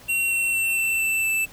square tone with pitch steps, 2737 / 2718 / 2699 / 2681 / 2662 / 2644 Hz, F7 / F7 / E7 / E7 / E7 / E7, -36 / -48 / +40 / +29 / +16 / +5 cents, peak -21 dBFS, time 0.08-1.46 s, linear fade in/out 20 ms, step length 230 ms, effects pink hiss -47 dBFS RMS until 1.52 s

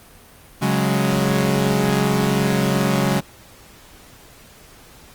sawtooth chord, C# suspended fourth, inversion none, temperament equal, 138.59 / 185 / 207.7 Hz, C#3 / F#3 / G#3, 0 / 0 / 0 cents, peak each -17 dBFS, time 0.61-3.21 s, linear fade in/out 20 ms, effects pink hiss -46 dBFS RMS until 5.14 s + Opus 32 kbps

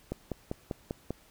click train, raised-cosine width 2 ms, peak -19 dBFS, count 6, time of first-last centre 0.12-1.106 s, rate 5.07 Hz, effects pink hiss -60 dBFS RMS until 1.3 s

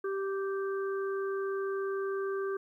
harmonic tone, 390.5 Hz, G4, 7 cents flat, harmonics 1 / 3 / 4, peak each -31 / -41 / -43 dBFS, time 0.04-2.57 s, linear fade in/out 5 ms, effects 12-bit

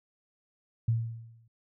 sine tone with exponential decay, 114.5 Hz, A#2, 31 cents flat, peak -21 dBFS, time 0.88-1.48 s, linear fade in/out 5 ms, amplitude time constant 130 ms, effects none

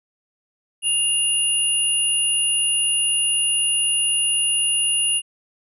sine tone pair together, 2816 / 9940 Hz, F7 / D#9, +14 / -3 cents, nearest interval octave + minor seventh, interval 2183 cents, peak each -20 dBFS, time 0.82-5.22 s, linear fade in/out 50 ms, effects none

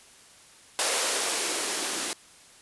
violet noise with band-pass filter sweep, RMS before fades -28 dBFS, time 0.79-2.13 s, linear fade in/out 0 ms, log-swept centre 520 to 280 Hz, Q 2.3, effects white hiss -53 dBFS RMS until 2.61 s + resampled to 24000 Hz

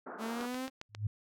white band-pass noise, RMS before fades -45 dBFS, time 0.06-0.47 s, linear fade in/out 10 ms, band 200 to 1500 Hz, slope 48 dB/octave
sawtooth linear sweep, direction up, 219 to 266.4 Hz, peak -32 dBFS, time 0.18-0.7 s, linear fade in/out 50 ms
click train, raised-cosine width 0.2 ms, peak -25 dBFS, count 5, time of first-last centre 0.41-0.949 s, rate 7.42 Hz
sine tone with exponential growth, 105.1 Hz, G#2, 21 cents sharp, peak -26 dBFS, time 0.89-1.07 s, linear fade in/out 5 ms, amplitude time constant 38 ms
effects none

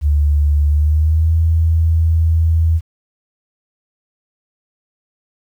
sine tone with pitch glide, 73.4 to 81.44 Hz, D2 to E2, 0 to -20 cents, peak -10 dBFS, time 0.01-2.81 s, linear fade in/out 50 ms, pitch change +180 cents, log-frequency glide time 0.67-1.33 s, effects 8-bit

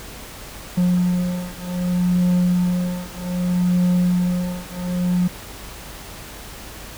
triangle beating tone pair, 178.6 / 179.24 Hz, F3 / F3, +39 / +45 cents, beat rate 0.64 Hz, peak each -18 dBFS, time 0.77-5.28 s, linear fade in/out 10 ms, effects added 50 Hz sine -42 dBFS peak until 6.97 s + pink hiss -37 dBFS RMS until 6.97 s

